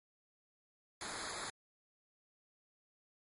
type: noise with comb filter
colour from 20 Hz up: pink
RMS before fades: -43 dBFS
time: 1.01-1.5 s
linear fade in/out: 2 ms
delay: 0.35 ms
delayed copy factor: -0.85
effects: MP3 48 kbps